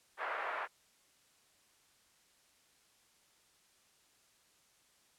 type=band-pass noise; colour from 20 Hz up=white; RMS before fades=-39 dBFS; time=0.17-0.68 s; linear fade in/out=50 ms; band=530 to 1800 Hz; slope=24 dB/octave; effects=white hiss -69 dBFS RMS until 5.18 s + low-pass 10000 Hz 12 dB/octave